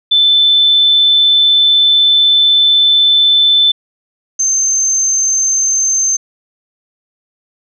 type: tone pair in turn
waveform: sine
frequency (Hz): 3524 / 6279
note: A7 / G8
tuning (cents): +2 / +2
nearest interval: minor seventh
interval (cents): 1000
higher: second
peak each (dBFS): -6 / -10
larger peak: first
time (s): 0.11-3.72 / 4.39-6.17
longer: first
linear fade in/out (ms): 10
effects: none